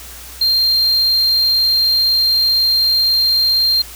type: tone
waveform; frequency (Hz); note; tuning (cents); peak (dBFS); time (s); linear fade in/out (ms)
triangle; 4186; C8; 0; -10; 0.41-3.82; 5
effects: added 60 Hz sine -38 dBFS peak until 3.95 s + white hiss -35 dBFS RMS until 3.95 s